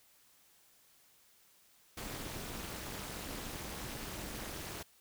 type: noise with amplitude modulation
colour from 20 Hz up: pink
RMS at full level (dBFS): -39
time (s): 1.97-4.83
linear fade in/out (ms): 5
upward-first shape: sine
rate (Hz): 252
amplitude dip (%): 100
effects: white hiss -66 dBFS RMS until 5 s